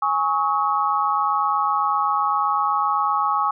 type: chord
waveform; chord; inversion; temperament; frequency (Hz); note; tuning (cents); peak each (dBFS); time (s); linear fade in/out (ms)
sine; Ab suspended fourth; none; equal with one note detuned; 830.6 / 1108.7 / 1276.5; Ab5 / Db6 / Eb6; 0 / 0 / +44; -23 / -21 / -23; 0.02-3.51; 5
effects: none